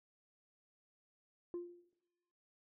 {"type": "tone with exponential decay", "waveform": "sine", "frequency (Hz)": 349.2, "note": "F4", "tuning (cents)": 0, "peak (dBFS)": -35, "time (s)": [1.54, 1.93], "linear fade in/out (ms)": 1, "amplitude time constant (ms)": 84, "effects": ["noise-tail reverb RT60 1.0 s tail -19 dB re dry", "tanh soft clip ceiling -37 dBFS"]}